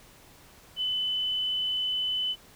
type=tone; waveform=sine; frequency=3013 Hz; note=F#7; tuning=31 cents sharp; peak=-26 dBFS; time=0.76-2.36 s; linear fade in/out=50 ms; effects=pink hiss -54 dBFS RMS until 2.55 s